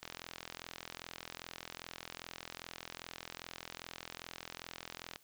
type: click train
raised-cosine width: 0.2 ms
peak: -25 dBFS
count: 219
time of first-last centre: 0.03-5.159 s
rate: 42.5 Hz
effects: white hiss -67 dBFS RMS until 5.23 s